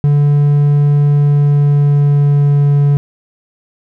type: tone with pitch glide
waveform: triangle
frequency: 145 to 143.33 Hz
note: D3 to D3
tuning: -22 to -42 cents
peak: -5 dBFS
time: 0.04-2.97 s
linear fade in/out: 0 ms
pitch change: -20 cents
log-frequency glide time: 1.07-2.79 s
effects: none